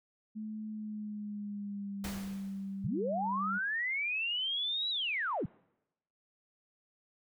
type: tone with pitch glide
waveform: sine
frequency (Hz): 215.6 to 195.44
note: A3 to G3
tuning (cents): -35 to -5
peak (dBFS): -37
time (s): 0.35-3.59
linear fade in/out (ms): 20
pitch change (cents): -170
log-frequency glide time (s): 0.69-2.25
type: noise with exponential decay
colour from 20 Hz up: pink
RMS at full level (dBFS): -40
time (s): 2.04-2.87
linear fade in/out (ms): 2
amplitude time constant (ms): 180
type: linear two-way sweep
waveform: sine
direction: up then down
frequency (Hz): 92.4 to 3951 to 93.6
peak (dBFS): -31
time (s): 2.84-5.46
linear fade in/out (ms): 5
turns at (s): 4.9
effects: noise-tail reverb RT60 0.9 s tail -26 dB re dry